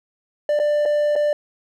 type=tone with dropouts; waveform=triangle; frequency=592 Hz; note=D5; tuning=14 cents sharp; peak=-14 dBFS; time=0.49-1.33 s; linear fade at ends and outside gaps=2 ms; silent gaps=0.591-0.598 / 0.854-0.858 / 1.155-1.161 s; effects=none